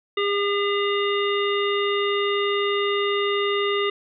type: harmonic tone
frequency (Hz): 404.4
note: G#4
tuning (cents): -46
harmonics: 1 / 3 / 5 / 7 / 9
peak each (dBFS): -22 / -27 / -29 / -30 / -32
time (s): 0.17-3.9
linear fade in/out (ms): 5
effects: none